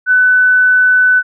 sine tone, 1500 Hz, F#6, 23 cents sharp, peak -6 dBFS, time 0.06-1.23 s, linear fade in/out 50 ms, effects none

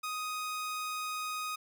sawtooth tone, 1249 Hz, D#6, 6 cents sharp, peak -31 dBFS, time 0.03-1.56 s, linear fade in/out 10 ms, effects none

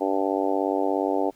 harmonic tone, 97.1 Hz, G2, 16 cents flat, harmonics 3 / 4 / 5 / 6 / 7 / 8 / 9, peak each -27 / -28 / -29 / -30 / -30 / -31 / -32 dBFS, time 0-1.31 s, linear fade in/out 20 ms, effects pink hiss -59 dBFS RMS until 1.35 s

